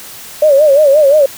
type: tone with vibrato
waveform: sine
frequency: 580 Hz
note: D5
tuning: 22 cents flat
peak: -4 dBFS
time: 0.42-1.26 s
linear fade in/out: 5 ms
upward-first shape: sine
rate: 5.7 Hz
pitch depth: 120 cents each way
effects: white hiss -31 dBFS RMS until 1.37 s